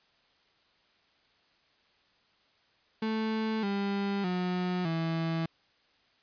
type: tone with pitch steps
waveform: 35% pulse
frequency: 220 / 199.42 / 180.77 / 163.86 Hz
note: A3 / G3 / F#3 / E3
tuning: 0 / +30 / -40 / -10 cents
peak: -27 dBFS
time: 3.02-5.46 s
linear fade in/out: 5 ms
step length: 610 ms
effects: white hiss -67 dBFS RMS until 6.22 s + resampled to 11025 Hz